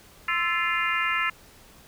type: harmonic tone with a mistuned harmonic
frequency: 348.2 Hz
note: F4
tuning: 5 cents flat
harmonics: 3 / 4 / 5 / 6 / 7 / 8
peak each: -33 / -28 / -29 / -28 / -32 / -33 dBFS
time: 0.28-1.3 s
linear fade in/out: 5 ms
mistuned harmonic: 4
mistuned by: -85 cents
effects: pink hiss -52 dBFS RMS until 1.87 s